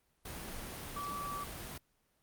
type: tone in noise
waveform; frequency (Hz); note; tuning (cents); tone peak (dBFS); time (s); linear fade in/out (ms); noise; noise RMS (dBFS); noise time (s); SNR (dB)
sine; 1154; D6; -31; -38; 0.96-1.44; 5; pink; -44; 0.25-1.78; +3
effects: pink hiss -75 dBFS RMS until 2.22 s + Opus 32 kbps

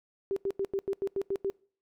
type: tone bursts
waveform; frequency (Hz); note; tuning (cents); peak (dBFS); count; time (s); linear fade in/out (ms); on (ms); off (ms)
sine; 392; G4; 0; -27; 9; 0.31-1.5; 0; 54; 88
effects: noise-tail reverb RT60 0.5 s tail -25 dB re dry

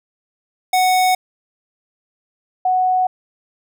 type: tone pair in turn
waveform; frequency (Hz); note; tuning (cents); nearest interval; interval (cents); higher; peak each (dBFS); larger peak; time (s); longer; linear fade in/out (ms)
square / sine; 740 / 740; F#5 / F#5; 0 / 0; unison; 0; neither; -13; neither; 0.73-1.15 / 2.65-3.07; neither; 5
effects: none

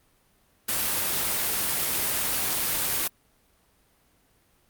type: noise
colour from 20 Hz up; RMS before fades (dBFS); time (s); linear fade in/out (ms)
white; -26; 0.68-3.08; 10
effects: pink hiss -64 dBFS RMS until 4.69 s + Opus 32 kbps

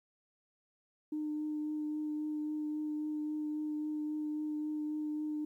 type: tone with vibrato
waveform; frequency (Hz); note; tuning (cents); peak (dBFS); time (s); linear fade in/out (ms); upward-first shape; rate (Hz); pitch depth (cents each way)
sine; 303.3; D#4; -44; -33; 1.12-5.45; 5; triangle; 3.7; 13
effects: tanh soft clip ceiling -29 dBFS + 12-bit

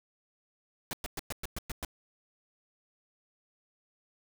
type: noise bursts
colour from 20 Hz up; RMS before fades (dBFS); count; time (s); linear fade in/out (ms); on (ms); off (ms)
pink; -36; 8; 0.91-1.848; 0; 21; 110
effects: none

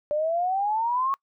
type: exponential sweep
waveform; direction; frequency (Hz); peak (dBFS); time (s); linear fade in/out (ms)
sine; up; 585 to 1108.7; -22; 0.11-1.14; 0
effects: noise-tail reverb RT60 0.1 s tail -25 dB re dry

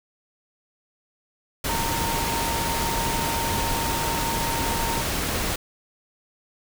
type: tone in noise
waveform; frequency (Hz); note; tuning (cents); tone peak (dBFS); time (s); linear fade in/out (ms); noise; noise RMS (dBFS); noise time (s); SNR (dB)
sine; 920; A#5; -23; -28; 1.69-5.02; 5; pink; -26; 1.64-5.56; -5
effects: none

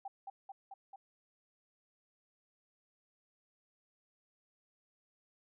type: tone with echo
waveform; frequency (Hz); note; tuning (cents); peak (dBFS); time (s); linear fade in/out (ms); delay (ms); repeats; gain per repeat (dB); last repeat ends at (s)
sine; 784; G5; 0; -40; 0.05-0.08; 5; 220; 4; -2; 0.96
effects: none

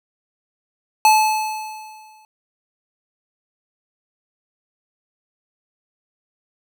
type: tone with exponential decay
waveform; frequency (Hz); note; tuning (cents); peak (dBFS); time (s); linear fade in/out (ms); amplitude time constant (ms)
square; 865; A5; -30; -9; 1.05-2.25; 1; 260
effects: none

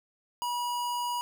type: tone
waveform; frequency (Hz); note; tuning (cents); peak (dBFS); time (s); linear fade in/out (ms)
square; 968; B5; -35; -30; 0.42-1.21; 0
effects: none

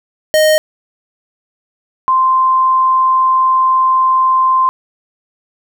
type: tone pair in turn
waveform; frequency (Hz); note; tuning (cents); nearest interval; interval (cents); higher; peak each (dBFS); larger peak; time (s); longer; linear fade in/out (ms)
square / sine; 620 / 1042.7; D#5 / C6; -6 / -6; major sixth; 900; second; -8; neither; 0.34-0.58 / 2.08-4.69; second; 0
effects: none

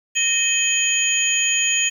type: tone cluster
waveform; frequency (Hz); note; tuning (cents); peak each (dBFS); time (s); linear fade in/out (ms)
sine; 1853 / 2541 / 3142 / 6780; A#6 / D#7 / G7 / G#8; -11 / +36 / +3 / +35; -28 / -21 / -23 / -20; 0.15-1.9; 20
effects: 8-bit

